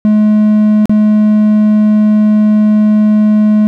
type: tone with dropouts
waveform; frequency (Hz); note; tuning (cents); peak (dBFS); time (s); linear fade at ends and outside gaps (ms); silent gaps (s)
triangle; 212.4; G#3; +39; -3; 0.05-3.67; 0; 0.856-0.895
effects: none